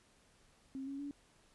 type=tone with pitch steps; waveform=sine; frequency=267.7 / 276.3 / 285.3 Hz; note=C4 / C#4 / C#4; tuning=+40 / -6 / +50 cents; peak=-40 dBFS; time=0.75-1.11 s; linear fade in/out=0 ms; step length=120 ms; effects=pink hiss -68 dBFS RMS until 1.54 s + resampled to 24000 Hz